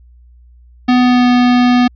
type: tone with pitch glide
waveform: square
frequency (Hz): 249.1 to 246.4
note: B3 to B3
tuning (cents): +15 to -4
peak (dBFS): -8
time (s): 0.88-1.88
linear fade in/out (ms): 10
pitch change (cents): -19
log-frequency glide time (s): 1-1.28
effects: added 60 Hz sine -40 dBFS peak until 1.95 s + resampled to 11025 Hz